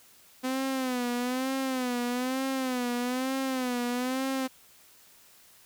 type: tone with vibrato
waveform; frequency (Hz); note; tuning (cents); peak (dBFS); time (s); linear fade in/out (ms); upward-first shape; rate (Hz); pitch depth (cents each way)
sawtooth; 254.4; C4; -48; -24; 0.43-4.48; 20; sine; 1.1; 86
effects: white hiss -57 dBFS RMS until 5.65 s